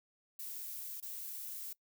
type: noise with dropouts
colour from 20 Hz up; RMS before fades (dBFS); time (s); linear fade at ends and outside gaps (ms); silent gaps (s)
violet; -44; 0.39-1.73; 5; 1.002-1.025
effects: noise-tail reverb RT60 0.1 s tail -21 dB re dry